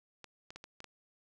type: clicks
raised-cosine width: 0.2 ms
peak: -30 dBFS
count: 6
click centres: 0.243 / 0.505 / 0.56 / 0.641 / 0.804 / 0.843 s
effects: none